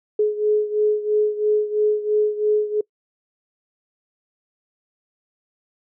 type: beating tone pair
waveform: sine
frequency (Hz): 422.2 / 425.2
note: G#4 / G#4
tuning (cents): +29 / +41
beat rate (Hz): 3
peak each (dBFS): -18 / -22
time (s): 0.19-2.81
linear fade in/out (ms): 5
effects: noise-tail reverb RT60 0.1 s tail -24 dB re dry